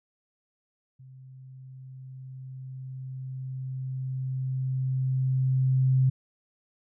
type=tone with level ramp; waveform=sine; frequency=130.81 Hz; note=C3; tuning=in tune; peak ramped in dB=-46 to -18 dBFS; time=0.99-6.1 s; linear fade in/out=10 ms; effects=none